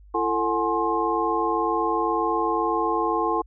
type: tone cluster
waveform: sine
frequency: 337.1 / 444.8 / 737 / 839 / 1061 Hz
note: E4 / A4 / F#5 / G#5 / C6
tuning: +39 / +19 / -7 / +17 / +24 cents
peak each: -27 / -27 / -31 / -27 / -25 dBFS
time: 0.14-3.42 s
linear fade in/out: 10 ms
effects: added 50 Hz sine -46 dBFS peak until 3.46 s